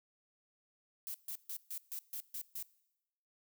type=noise bursts; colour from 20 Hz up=violet; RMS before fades=-42 dBFS; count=8; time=1.07-2.626 s; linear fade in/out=0 ms; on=72 ms; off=140 ms; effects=noise-tail reverb RT60 0.9 s tail -21 dB re dry